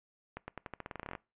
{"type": "accelerating click train", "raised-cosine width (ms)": 0.5, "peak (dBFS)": -25, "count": 16, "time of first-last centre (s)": [0.37, 1.152], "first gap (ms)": 110, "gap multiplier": 0.88, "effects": ["noise-tail reverb RT60 0.3 s tail -23 dB re dry", "resampled to 8000 Hz"]}